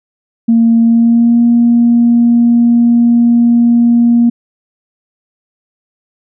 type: tone with pitch glide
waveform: sine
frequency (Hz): 229.8 to 236.3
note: A#3 to A#3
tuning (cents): -25 to +24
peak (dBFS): -4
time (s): 0.48-4.3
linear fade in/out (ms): 10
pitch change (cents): +49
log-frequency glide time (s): 0.81-1.42
effects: tanh soft clip ceiling 0 dBFS